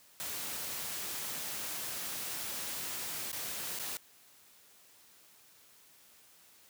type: noise with dropouts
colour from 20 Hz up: white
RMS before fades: -39 dBFS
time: 0.2-3.97 s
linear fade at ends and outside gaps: 0 ms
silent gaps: 3.316-3.329 / 3.789-3.796 s
effects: white hiss -61 dBFS RMS until 6.69 s + high-pass 80 Hz 12 dB/octave